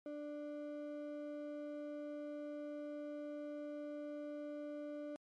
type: ring-modulated tone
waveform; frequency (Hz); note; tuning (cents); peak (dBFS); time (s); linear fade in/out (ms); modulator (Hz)
triangle; 442.4; A4; +9; -38; 0.06-5.16; 0; 147
effects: MP3 48 kbps